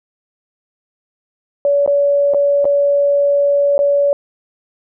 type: tone with dropouts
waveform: sine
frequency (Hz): 569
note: C#5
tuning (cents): +45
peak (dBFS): -10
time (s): 1.65-4.13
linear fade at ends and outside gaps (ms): 1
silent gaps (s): 1.862-1.876 / 2.337-2.345 / 2.645-2.653 / 3.78-3.79
effects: none